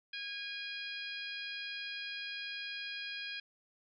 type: harmonic tone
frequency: 819 Hz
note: G#5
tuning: 24 cents flat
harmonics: 2 / 3 / 4 / 5 / 6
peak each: -45 / -44 / -45 / -49 / -49 dBFS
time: 0.13-3.4 s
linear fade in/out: 5 ms
effects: none

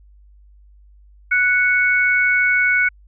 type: tone pair together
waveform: sine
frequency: 1479.7 / 2217 Hz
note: F#6 / C#7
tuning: 0 / 0 cents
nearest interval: perfect fifth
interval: 700 cents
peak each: -16 dBFS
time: 1.31-2.89 s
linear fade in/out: 10 ms
effects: added 50 Hz sine -45 dBFS peak until 3.07 s

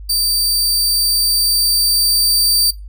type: tone with level ramp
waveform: sawtooth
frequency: 4643 Hz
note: D8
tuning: 21 cents flat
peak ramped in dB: -11 to -8 dBFS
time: 0.09-2.71 s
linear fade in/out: 10 ms
effects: noise-tail reverb RT60 0.2 s tail -17 dB re dry + added 50 Hz sine -29 dBFS peak until 2.88 s

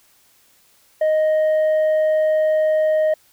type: tone with tanh clipping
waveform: sine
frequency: 622.3 Hz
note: D#5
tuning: in tune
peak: -15 dBFS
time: 1.01-3.14 s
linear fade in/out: 5 ms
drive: 3 dB
effects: white hiss -56 dBFS RMS until 3.32 s

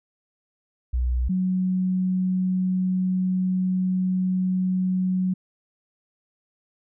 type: tone pair in turn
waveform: sine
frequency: 61.74 / 185.01 Hz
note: B1 / F#3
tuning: 0 / 0 cents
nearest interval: octave + perfect fifth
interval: 1900 cents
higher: second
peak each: -20 dBFS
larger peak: neither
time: 0.93-1.29 / 1.29-5.34 s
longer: second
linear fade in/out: 10 ms
effects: none

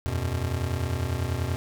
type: chord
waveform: square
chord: E suspended second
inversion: none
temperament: just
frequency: 82.41 / 92.71 / 123.61 Hz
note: E2 / F#2 / B2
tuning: 0 / +4 / +2 cents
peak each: -31 dBFS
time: 0.06-1.56 s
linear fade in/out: 0 ms
effects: none

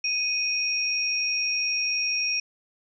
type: tone pair together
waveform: sine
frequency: 2489 / 5588 Hz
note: D#7 / F8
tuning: 0 / 0 cents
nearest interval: octave + major second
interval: 1400 cents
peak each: -26 dBFS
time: 0.04-2.4 s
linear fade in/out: 5 ms
effects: none

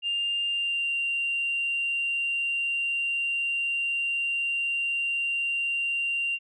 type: tone with pitch glide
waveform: sine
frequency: 2799 to 2772 Hz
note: F7 to F7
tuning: +3 to -14 cents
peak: -24 dBFS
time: 0.02-6.39 s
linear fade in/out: 50 ms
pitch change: -17 cents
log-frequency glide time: 0.46-0.94 s
effects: tanh soft clip ceiling -20 dBFS

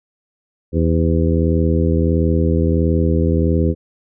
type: harmonic tone with a mistuned harmonic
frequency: 81.5 Hz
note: E2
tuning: 19 cents flat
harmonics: 1 / 2 / 3 / 4 / 5 / 6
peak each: -16 / -19 / -21 / -22 / -23 / -24 dBFS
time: 0.72-3.75 s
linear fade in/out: 50 ms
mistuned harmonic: 6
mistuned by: +55 cents
effects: none

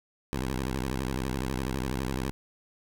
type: tone with vibrato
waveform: 10% pulse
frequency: 64.9 Hz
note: C2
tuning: 13 cents flat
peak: -21 dBFS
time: 0.33-2.31 s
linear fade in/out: 0 ms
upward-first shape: square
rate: 12 Hz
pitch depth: 130 cents each way
effects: none

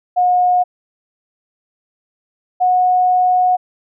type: tone pair in turn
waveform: sine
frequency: 722 / 730.4 Hz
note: F#5 / F#5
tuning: -43 / -23 cents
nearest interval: unison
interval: 20 cents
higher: second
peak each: -10 dBFS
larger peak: neither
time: 0.16-0.64 / 2.6-3.57 s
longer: second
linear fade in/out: 20 ms
effects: none

